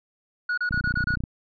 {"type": "tone bursts", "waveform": "triangle", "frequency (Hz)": 1458, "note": "F#6", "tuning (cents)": -26, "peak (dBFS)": -21, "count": 6, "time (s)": [0.49, 1.156], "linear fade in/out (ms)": 5, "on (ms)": 86, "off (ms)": 30}
{"type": "click train", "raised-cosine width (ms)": 5, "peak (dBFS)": -17, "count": 17, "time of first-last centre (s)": [0.71, 1.238], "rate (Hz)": 30.3}
{"effects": ["resampled to 11025 Hz"]}